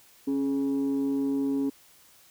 sine tone pair together, 275.1 / 420.6 Hz, C#4 / G#4, -13 / +22 cents, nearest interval perfect fifth, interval 735 cents, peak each -23 / -32 dBFS, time 0.27-1.7 s, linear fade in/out 10 ms, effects tanh soft clip ceiling -21 dBFS + white hiss -57 dBFS RMS until 2.3 s

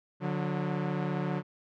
sawtooth tone pair together, 146.83 / 181.87 Hz, D3 / F#3, 0 / -30 cents, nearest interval major third, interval 370 cents, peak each -28 dBFS, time 0.2-1.43 s, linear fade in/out 50 ms, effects low-pass 2000 Hz 12 dB/octave

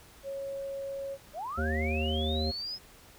sine tone, 550 Hz, C#5, 14 cents flat, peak -34 dBFS, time 0.23-1.18 s, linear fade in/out 50 ms
sine linear sweep, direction up, 547 to 5190 Hz, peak -34 dBFS, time 1.33-2.79 s, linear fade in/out 50 ms
harmonic tone, 77.78 Hz, D#2, in tune, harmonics 1 / 3 / 5 / 7 / 9, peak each -30 / -35 / -37 / -38 / -40 dBFS, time 1.57-2.52 s, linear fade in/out 20 ms
effects pink hiss -55 dBFS RMS until 3.18 s

